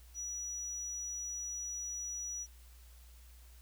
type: tone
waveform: sine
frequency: 5850 Hz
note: F#8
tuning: 21 cents flat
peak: -38 dBFS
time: 0.14-2.47 s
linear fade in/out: 50 ms
effects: added 60 Hz sine -54 dBFS peak until 3.61 s + white hiss -64 dBFS RMS until 3.61 s